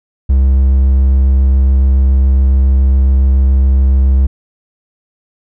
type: tone with vibrato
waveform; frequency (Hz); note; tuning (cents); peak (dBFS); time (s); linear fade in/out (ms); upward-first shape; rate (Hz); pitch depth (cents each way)
triangle; 66.5; C2; +29; -4; 0.29-4.27; 10; triangle; 7.2; 11
effects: none